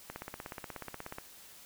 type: click train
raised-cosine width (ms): 0.5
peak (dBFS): -25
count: 19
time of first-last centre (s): 0.1-1.184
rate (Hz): 16.6
effects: white hiss -54 dBFS RMS until 1.65 s